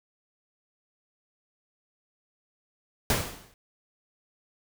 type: noise with exponential decay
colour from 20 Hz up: pink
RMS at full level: -22 dBFS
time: 3.1-3.54 s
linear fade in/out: 1 ms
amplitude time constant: 95 ms
effects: none